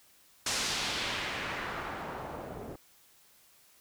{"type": "noise with low-pass filter sweep", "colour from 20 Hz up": "white", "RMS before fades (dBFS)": -36, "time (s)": [0.46, 2.76], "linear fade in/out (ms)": 5, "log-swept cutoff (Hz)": [6800, 480], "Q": 1.1, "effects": ["white hiss -62 dBFS RMS until 3.8 s"]}